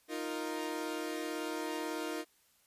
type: chord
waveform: sawtooth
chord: Eb suspended second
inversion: none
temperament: equal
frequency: 311.1 / 349.2 / 466.2 Hz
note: Eb4 / F4 / Bb4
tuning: 0 / 0 / 0 cents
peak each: -35 / -37 / -38 dBFS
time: 0.08-2.25 s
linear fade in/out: 50 ms
effects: white hiss -69 dBFS RMS until 2.66 s + resampled to 32000 Hz